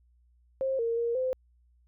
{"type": "tone with pitch steps", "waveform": "sine", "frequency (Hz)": [532, 461.8, 468.3, 515], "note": ["C5", "A#4", "A#4", "C5"], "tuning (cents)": [29, -16, 8, -28], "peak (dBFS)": -26, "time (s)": [0.61, 1.33], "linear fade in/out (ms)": 0, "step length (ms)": 180, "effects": ["added 60 Hz sine -61 dBFS peak until 1.87 s"]}